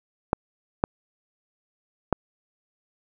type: clicks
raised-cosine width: 1 ms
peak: -5 dBFS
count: 3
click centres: 0.331 / 0.839 / 2.127 s
effects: none